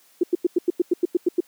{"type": "tone bursts", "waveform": "sine", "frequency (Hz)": 350.3, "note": "F4", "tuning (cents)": 5, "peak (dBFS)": -14, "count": 11, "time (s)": [0.21, 1.404], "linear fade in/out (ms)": 5, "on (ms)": 24, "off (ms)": 93, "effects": ["white hiss -57 dBFS RMS until 1.47 s", "high-pass 200 Hz 12 dB/octave"]}